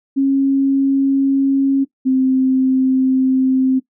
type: tone pair in turn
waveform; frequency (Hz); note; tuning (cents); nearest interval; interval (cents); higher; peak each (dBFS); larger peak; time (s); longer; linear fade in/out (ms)
sine; 272.7 / 261.4; C#4 / C4; -28 / -1; minor second; 73; first; -11; neither; 0.16-1.85 / 2.05-3.8; second; 20
effects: noise-tail reverb RT60 0.1 s tail -17 dB re dry